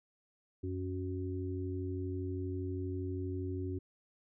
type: harmonic tone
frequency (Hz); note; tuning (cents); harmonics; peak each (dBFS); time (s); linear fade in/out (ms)
92.5; F#2; 0; 1 / 3 / 4; -37 / -41 / -41; 0.63-3.79; 10
effects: none